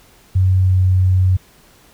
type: tone with pitch glide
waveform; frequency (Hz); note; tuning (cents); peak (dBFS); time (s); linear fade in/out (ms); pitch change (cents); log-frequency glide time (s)
sine; 93.4 to 92.7; F#2 to F#2; +17 to +4; -10; 0.35-1.37; 10; -13; 0.6-0.76
effects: pink hiss -49 dBFS RMS until 1.93 s